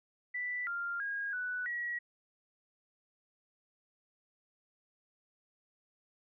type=tone with pitch steps; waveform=sine; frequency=1976 / 1395 / 1633 / 1486 / 1917 Hz; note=B6 / F6 / G#6 / F#6 / A#6; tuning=0 / -2 / -30 / +7 / +48 cents; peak=-34 dBFS; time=0.34-1.99 s; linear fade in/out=10 ms; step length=330 ms; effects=none

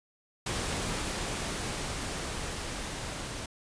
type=noise with level ramp; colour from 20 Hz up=pink; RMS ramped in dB=-32 to -38 dBFS; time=0.46-3.46 s; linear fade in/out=5 ms; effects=resampled to 22050 Hz

